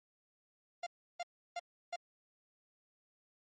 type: tone bursts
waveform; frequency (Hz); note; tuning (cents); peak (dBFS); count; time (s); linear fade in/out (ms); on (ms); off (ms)
45% pulse; 697; F5; -4; -37; 4; 0.83-1.96; 5; 35; 330
effects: MP3 32 kbps